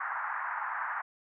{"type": "band-pass noise", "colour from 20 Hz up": "pink", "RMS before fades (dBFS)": -35, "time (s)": [0, 1.02], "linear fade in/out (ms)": 10, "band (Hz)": [860, 1800], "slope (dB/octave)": 48, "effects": []}